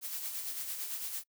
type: noise with tremolo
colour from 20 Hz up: blue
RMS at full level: -37 dBFS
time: 0.01-1.24 s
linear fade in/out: 50 ms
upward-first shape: sine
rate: 8.9 Hz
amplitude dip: 45%
effects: noise-tail reverb RT60 0.1 s tail -26 dB re dry